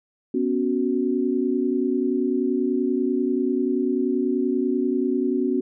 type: chord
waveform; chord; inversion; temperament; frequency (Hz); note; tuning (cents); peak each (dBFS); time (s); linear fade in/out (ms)
sine; B suspended second; none; equal; 246.9 / 277.2 / 370; B3 / C#4 / F#4; 0 / 0 / 0; -24; 0.34-5.61; 5
effects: none